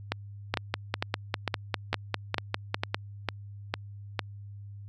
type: two click trains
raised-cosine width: 0.3 ms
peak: -10 / -11 dBFS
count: 13 / 10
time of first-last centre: 0.54-2.945 / 0.12-4.192 s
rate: 4.99 / 2.21 Hz
effects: added 101 Hz sine -41 dBFS peak until 4.88 s